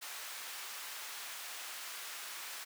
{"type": "high-pass noise", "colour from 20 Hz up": "pink", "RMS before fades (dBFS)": -45, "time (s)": [0.01, 2.65], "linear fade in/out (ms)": 20, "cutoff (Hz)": 1200, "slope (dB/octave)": 12, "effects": []}